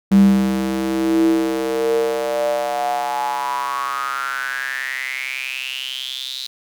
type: tone with high-pass filter sweep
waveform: square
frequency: 65.41 Hz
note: C2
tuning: in tune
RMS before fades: -20 dBFS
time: 0.11-6.47 s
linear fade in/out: 5 ms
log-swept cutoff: 190 to 4000 Hz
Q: 8.5
effects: none